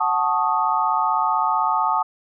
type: chord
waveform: sine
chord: D# half-diminished seventh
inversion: first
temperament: equal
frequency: 740 / 880 / 1108.7 / 1244.5 Hz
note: F#5 / A5 / C#6 / D#6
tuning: 0 / 0 / 0 / 0 cents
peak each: -25 / -21 / -25 / -22 dBFS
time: 0-2.03 s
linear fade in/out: 10 ms
effects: none